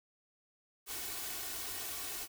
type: noise with comb filter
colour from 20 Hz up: white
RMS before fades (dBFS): -41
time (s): 0.86-2.28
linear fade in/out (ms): 50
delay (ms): 2.7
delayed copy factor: +0.65
effects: none